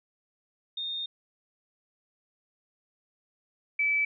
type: tone pair in turn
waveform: sine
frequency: 3665 / 2305 Hz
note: A#7 / D7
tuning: -30 / -33 cents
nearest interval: minor sixth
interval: 803 cents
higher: first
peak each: -31 / -23 dBFS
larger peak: second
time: 0.77-1.06 / 3.79-4.05 s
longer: first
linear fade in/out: 5 ms
effects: none